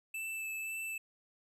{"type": "tone with vibrato", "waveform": "square", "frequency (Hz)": 2637, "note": "E7", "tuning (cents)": 0, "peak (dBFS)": -38, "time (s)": [0.14, 0.98], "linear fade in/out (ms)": 5, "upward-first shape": "sine", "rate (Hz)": 1.9, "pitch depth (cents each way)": 13, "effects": []}